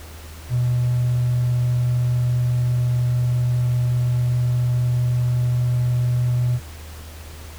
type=tone with hard clipping; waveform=triangle; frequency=122.9 Hz; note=B2; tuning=8 cents flat; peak=-17 dBFS; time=0.49-6.6 s; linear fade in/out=50 ms; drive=4 dB; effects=added 78 Hz sine -36 dBFS peak until 7.58 s + pink hiss -42 dBFS RMS until 7.58 s